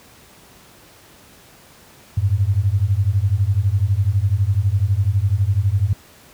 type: beating tone pair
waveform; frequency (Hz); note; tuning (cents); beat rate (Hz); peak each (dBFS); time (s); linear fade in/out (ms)
sine; 93 / 105; F#2 / G#2; +9 / +19; 12; -17; 2.17-5.93; 5
effects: pink hiss -47 dBFS RMS until 6.33 s + high-pass 60 Hz 12 dB/octave